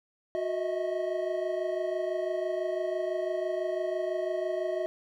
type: tone cluster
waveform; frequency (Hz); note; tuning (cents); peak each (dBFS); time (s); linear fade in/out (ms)
triangle; 365.1 / 622 / 648; F#4 / D#5 / E5; -23 / -1 / -30; -31; 0.35-4.86; 0
effects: none